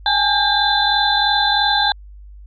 sine tone cluster, 807 / 850 / 1600 / 3554 / 4024 Hz, G#5 / G#5 / G6 / A7 / B7, -50 / +40 / +35 / +17 / +32 cents, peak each -20 dBFS, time 0.06-1.92 s, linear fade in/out 2 ms, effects added 50 Hz sine -36 dBFS peak until 2.46 s

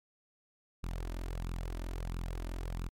sawtooth tone with flanger, 43 Hz, F1, 26 cents flat, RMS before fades -38 dBFS, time 0.83-2.89 s, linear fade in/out 10 ms, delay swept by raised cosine 0.76 to 3.36 ms, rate 1.5 Hz, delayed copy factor +0.6, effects MP3 64 kbps

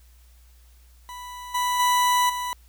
40% pulse tone with level steps, 987.8 Hz, B5, in tune, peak -35 / -21 / -17 / -26 dBFS, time 1.09-2.53 s, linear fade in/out 0 ms, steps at 1.54 / 1.79 / 2.29 s, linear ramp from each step 10 ms, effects added 60 Hz sine -50 dBFS peak until 2.68 s + white hiss -61 dBFS RMS until 2.68 s

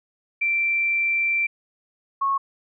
sine tone pair in turn, 2349 / 1097.4 Hz, D7 / C#6, 0 / -18 cents, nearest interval octave + minor second, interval 1318 cents, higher first, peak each -19 dBFS, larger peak neither, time 0.41-1.47 / 2.21-2.38 s, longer first, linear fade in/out 10 ms, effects none

